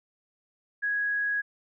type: tone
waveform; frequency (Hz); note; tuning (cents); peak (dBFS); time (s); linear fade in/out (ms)
sine; 1661.2; G#6; 0; -25; 0.82-1.42; 20
effects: none